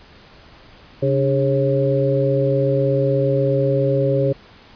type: harmonic tone with a mistuned harmonic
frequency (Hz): 136.3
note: C#3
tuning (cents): -29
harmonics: 1 / 2 / 3 / 4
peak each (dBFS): -19 / -25 / -21 / -19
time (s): 1.02-4.33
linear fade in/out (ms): 10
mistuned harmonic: 2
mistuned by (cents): +120
effects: pink hiss -46 dBFS RMS until 4.75 s + resampled to 11025 Hz